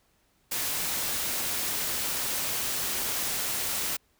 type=noise; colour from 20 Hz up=white; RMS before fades=-30 dBFS; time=0.51-3.97 s; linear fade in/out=10 ms; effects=pink hiss -68 dBFS RMS until 4.19 s